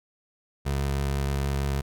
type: tone with vibrato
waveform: 25% pulse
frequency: 69.3 Hz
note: C#2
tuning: in tune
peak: -21 dBFS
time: 0.65-1.82 s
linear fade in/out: 20 ms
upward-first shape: triangle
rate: 6.3 Hz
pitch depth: 17 cents each way
effects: none